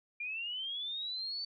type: linear sweep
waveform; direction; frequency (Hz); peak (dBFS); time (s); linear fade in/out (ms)
sine; up; 2379 to 4558; -36; 0.2-1.45; 5
effects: none